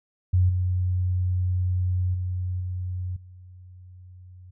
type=tone with level steps; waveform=sine; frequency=91 Hz; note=F#2; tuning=28 cents flat; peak=-16 / -21 / -25 / -27 / -43 dBFS; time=0.33-4.51 s; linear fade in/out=10 ms; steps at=0.49 / 2.14 / 2.6 / 3.16 s; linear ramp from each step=5 ms; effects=none